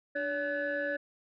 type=tone cluster; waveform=sine; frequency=295.2 / 569 / 1502 / 1715 Hz; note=D4 / C#5 / F#6 / A6; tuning=+9 / +45 / +26 / -45 cents; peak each=-39 / -32 / -38 / -34 dBFS; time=0.15-0.97 s; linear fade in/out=10 ms; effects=tanh soft clip ceiling -24 dBFS